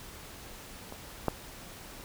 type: clicks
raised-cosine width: 1 ms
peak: -27 / -12 dBFS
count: 2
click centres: 0.924 / 1.283 s
effects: pink hiss -47 dBFS RMS until 2.04 s